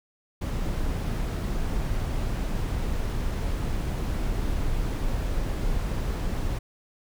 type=noise; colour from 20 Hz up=brown; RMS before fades=-27 dBFS; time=0.41-6.59 s; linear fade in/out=10 ms; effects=none